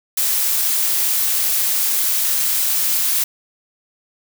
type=noise; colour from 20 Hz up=blue; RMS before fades=-18 dBFS; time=0.17-3.24 s; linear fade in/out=5 ms; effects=none